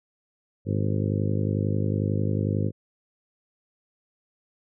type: harmonic tone with a mistuned harmonic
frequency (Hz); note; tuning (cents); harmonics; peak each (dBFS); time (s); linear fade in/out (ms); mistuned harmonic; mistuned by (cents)
51.1; G#1; -27; 2 / 3 / 4 / 5 / 6 / 7 / 8 / 9 / 10; -25 / -29 / -31 / -33 / -35 / -36 / -37 / -38 / -39; 0.65-2.72; 50; 10; +42
effects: none